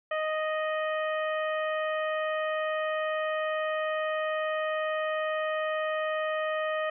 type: harmonic tone with a mistuned harmonic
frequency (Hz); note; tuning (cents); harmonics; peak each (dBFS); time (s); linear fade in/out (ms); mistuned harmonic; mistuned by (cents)
622.3; D#5; 0; 1 / 2 / 3 / 4 / 5; -29 / -34 / -35 / -43 / -45; 0.11-6.9; 5; 5; -29
effects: none